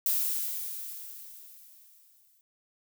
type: noise with exponential decay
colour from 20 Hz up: violet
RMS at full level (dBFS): -26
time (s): 0.06-2.41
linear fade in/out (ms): 1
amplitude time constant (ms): 510
effects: none